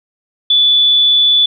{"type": "tone", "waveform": "sine", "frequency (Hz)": 3465, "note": "A7", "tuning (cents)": -27, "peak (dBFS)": -7, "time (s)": [0.5, 1.46], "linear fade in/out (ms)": 5, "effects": []}